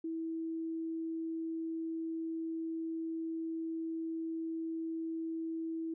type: tone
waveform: sine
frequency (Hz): 325.9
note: E4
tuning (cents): -20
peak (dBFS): -35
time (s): 0.04-5.94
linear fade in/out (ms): 5
effects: none